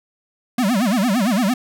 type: tone with vibrato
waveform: square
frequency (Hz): 220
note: A3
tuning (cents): 0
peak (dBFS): -16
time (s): 0.58-1.54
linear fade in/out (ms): 5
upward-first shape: sine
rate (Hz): 8.8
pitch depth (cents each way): 280
effects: none